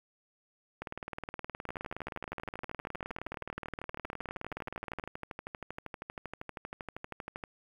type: two click trains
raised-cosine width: 0.5 ms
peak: -24 / -23 dBFS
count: 74 / 82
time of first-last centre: 1.69-7.438 / 0.82-5.039 s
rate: 12.7 / 19.2 Hz
effects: 9-bit